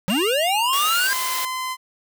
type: linear sweep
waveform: square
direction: up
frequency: 168.2 to 1628 Hz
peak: -20 dBFS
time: 0.08-1.13 s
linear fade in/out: 0 ms
type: tone with pitch glide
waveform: square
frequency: 2800 to 2816 Hz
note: F7 to F7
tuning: +4 to +14 cents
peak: -24 dBFS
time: 0.1-1.07 s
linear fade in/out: 0 ms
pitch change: +10 cents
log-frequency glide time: 0.26-0.9 s
type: high-pass noise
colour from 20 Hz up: white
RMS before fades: -27 dBFS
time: 0.73-1.45 s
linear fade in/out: 0 ms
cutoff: 490 Hz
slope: 12 dB/octave
type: tone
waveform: sawtooth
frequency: 1028 Hz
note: C6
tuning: 31 cents flat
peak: -21 dBFS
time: 1.08-1.77 s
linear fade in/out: 50 ms
effects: none